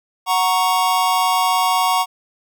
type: chord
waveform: square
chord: F# major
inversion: none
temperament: equal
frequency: 740 / 932.3 / 1108.7 Hz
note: F#5 / A#5 / C#6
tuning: 0 / 0 / 0 cents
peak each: -20 dBFS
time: 0.26-2.06 s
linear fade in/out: 50 ms
effects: none